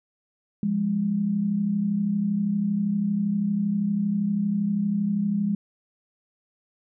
sine tone pair together, 172.5 / 205.1 Hz, F3 / G#3, -21 / -21 cents, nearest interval minor third, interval 300 cents, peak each -29 / -22 dBFS, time 0.63-5.55 s, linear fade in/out 2 ms, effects none

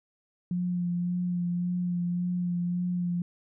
sine tone with vibrato, 176.7 Hz, F3, 21 cents sharp, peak -26 dBFS, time 0.51-3.22 s, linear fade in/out 2 ms, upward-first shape sine, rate 1.8 Hz, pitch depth 20 cents each way, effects none

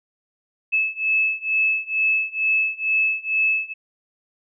sine beating tone pair, 2603 / 2605.2 Hz, E7 / E7, -22 / -21 cents, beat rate 2.2 Hz, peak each -22 / -21 dBFS, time 0.72-3.74 s, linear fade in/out 20 ms, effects none

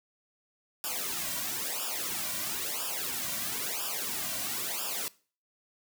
white noise with flanger, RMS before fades -34 dBFS, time 0.84-5.08 s, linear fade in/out 0 ms, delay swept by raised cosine 0.48 to 2.38 ms, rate 1 Hz, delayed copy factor -1, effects noise-tail reverb RT60 0.4 s tail -21 dB re dry

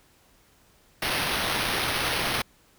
blue noise with sample-and-hold, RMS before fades -27 dBFS, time 1.02-2.42 s, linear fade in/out 5 ms, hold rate 7350 Hz, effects pink hiss -60 dBFS RMS until 2.78 s

